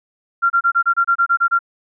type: tone bursts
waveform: sine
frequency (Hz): 1380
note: F6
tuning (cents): -21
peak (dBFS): -11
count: 11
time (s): 0.42-1.591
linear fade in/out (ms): 20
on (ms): 81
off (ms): 28
effects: none